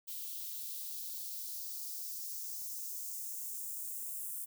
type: noise with high-pass filter sweep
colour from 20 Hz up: violet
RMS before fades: -42 dBFS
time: 0.07-4.46 s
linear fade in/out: 20 ms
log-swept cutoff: 3200 to 8800 Hz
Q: 2
effects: none

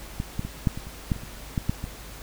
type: clicks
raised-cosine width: 5 ms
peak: -15 / -14 / -20 / -8 / -20 / -28 / -10 / -28 / -27 / -12 / -10 / -19 dBFS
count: 12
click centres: 0.201 / 0.394 / 0.45 / 0.672 / 0.775 / 0.87 / 1.118 / 1.163 / 1.236 / 1.578 / 1.695 / 1.841 s
effects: added 50 Hz sine -43 dBFS peak until 2.22 s + pink hiss -43 dBFS RMS until 2.22 s

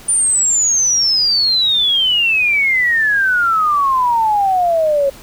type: exponential sweep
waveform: sine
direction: down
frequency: 9397 to 544 Hz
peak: -11 dBFS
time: 0.08-5.1 s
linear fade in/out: 10 ms
effects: pink hiss -39 dBFS RMS until 5.22 s

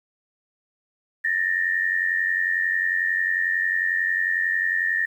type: tone pair together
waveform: sine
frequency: 1773.6 / 1864.7 Hz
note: A6 / A#6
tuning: +13 / 0 cents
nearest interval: minor second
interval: 87 cents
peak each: -23 dBFS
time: 1.24-5.06 s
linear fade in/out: 10 ms
effects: 9-bit

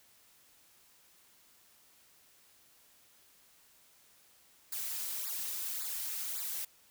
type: noise with flanger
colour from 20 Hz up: blue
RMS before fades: -38 dBFS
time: 4.72-6.65 s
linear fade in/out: 5 ms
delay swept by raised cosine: 0.33 to 4.43 ms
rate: 1.8 Hz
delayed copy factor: -0.95
effects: white hiss -64 dBFS RMS until 6.9 s

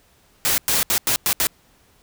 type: noise bursts at uneven times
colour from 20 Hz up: white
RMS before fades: -19 dBFS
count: 6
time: 0.45-0.58 / 0.68-0.83 / 0.9-0.98 / 1.07-1.16 / 1.26-1.33 / 1.4-1.47 s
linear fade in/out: 0 ms
effects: pink hiss -57 dBFS RMS until 2.02 s

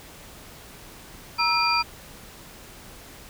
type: tone cluster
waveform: sine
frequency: 947 / 1314 / 2422 / 4728 Hz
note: A#5 / E6 / D#7 / D8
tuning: +27 / -6 / -47 / +11 cents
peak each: -25 dBFS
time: 1.38-1.83 s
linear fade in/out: 20 ms
effects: pink hiss -45 dBFS RMS until 3.29 s

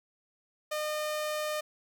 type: tone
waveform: sawtooth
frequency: 608 Hz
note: D#5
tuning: 40 cents flat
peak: -27 dBFS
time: 0.71-1.61 s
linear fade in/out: 10 ms
effects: none

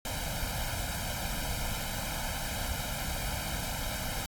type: noise with comb filter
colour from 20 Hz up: pink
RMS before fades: -34 dBFS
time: 0.05-4.26 s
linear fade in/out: 2 ms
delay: 1.3 ms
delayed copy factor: +1
effects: AAC 64 kbps

